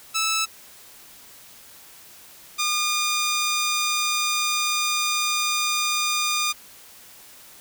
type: tone pair in turn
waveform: 10% pulse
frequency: 1311 / 1212.8 Hz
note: E6 / D#6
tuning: -10 / -45 cents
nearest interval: minor second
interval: 135 cents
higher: first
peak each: -13 dBFS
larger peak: neither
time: 0.14-0.46 / 2.58-6.53 s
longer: second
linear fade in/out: 20 ms
effects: white hiss -47 dBFS RMS until 7.6 s